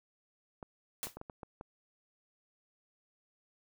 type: clicks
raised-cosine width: 1 ms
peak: -30 dBFS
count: 7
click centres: 0.628 / 1.07 / 1.17 / 1.214 / 1.298 / 1.432 / 1.611 s
type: noise with exponential decay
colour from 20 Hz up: white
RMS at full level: -35 dBFS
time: 1.03-1.17 s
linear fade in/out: 0 ms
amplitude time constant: 29 ms
effects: none